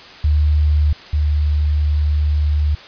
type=tone pair in turn; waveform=sine; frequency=74.9 / 74.58 Hz; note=D2 / D2; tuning=+35 / +27 cents; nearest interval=unison; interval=8 cents; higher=first; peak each=-11 / -13 dBFS; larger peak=first; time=0.24-0.93 / 1.13-2.75 s; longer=second; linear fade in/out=5 ms; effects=white hiss -38 dBFS RMS until 2.87 s + resampled to 11025 Hz